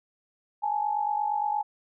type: tone pair together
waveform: sine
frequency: 831.4 / 880 Hz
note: G#5 / A5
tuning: +2 / 0 cents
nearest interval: minor second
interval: 98 cents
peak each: -26 / -30 dBFS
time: 0.62-1.63 s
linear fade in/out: 20 ms
effects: none